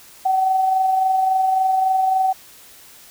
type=tone with amplitude modulation; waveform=sine; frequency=759 Hz; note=F#5; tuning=44 cents sharp; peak=-13 dBFS; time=0.25-2.33 s; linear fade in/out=10 ms; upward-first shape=sine; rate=23.6 Hz; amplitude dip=35%; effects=white hiss -45 dBFS RMS until 3.1 s